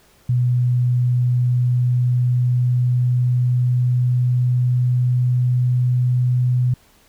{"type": "tone with pitch glide", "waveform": "sine", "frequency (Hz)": [123.47, 124.76], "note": ["B2", "B2"], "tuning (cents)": [0, 18], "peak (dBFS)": -14, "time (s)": [0.29, 6.74], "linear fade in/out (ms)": 5, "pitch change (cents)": 18, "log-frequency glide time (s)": [0.9, 6.57], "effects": ["pink hiss -54 dBFS RMS until 7.08 s"]}